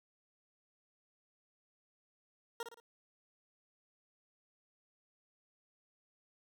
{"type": "tone with echo", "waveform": "20% pulse", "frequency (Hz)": 466.2, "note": "A#4", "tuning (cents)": 0, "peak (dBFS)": -33, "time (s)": [2.6, 2.63], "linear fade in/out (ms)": 2, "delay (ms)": 57, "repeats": 3, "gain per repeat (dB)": -7, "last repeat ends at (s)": 2.801, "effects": []}